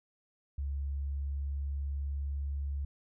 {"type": "tone with pitch glide", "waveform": "sine", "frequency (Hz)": [69.9, 70.35], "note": ["C#2", "C#2"], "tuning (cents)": [15, 26], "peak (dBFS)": -32, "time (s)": [0.58, 2.85], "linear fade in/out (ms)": 5, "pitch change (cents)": 11, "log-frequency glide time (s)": [1.02, 2.45], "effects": []}